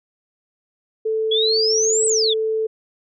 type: tone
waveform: sine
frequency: 440 Hz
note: A4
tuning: in tune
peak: -18 dBFS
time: 1.05-2.67 s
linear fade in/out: 10 ms
type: exponential two-way sweep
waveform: sine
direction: up then down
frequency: 3314 to 8150 to 3314 Hz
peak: -17 dBFS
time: 1.31-2.34 s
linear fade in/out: 10 ms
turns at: 2.06 s
effects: none